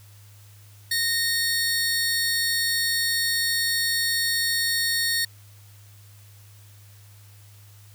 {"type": "tone pair together", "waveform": "sawtooth", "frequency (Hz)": [1852, 4405], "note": ["A#6", "C#8"], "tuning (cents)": [-12, -12], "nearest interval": "octave + minor third", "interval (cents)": 1500, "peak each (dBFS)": [-21, -22], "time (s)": [0.91, 5.25], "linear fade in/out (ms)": 5, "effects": ["added 102 Hz sine -47 dBFS peak until 7.94 s", "white hiss -55 dBFS RMS until 7.94 s"]}